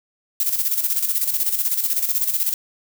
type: noise with tremolo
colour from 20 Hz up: violet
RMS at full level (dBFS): -19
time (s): 0.4-2.54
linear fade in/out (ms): 2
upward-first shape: square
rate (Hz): 16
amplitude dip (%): 60
effects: none